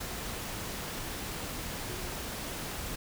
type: tone in noise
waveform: sine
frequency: 361.8 Hz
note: F#4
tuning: 39 cents flat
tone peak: -46 dBFS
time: 1.89-2.14 s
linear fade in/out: 10 ms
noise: pink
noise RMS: -38 dBFS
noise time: 0-2.96 s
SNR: -11 dB
effects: none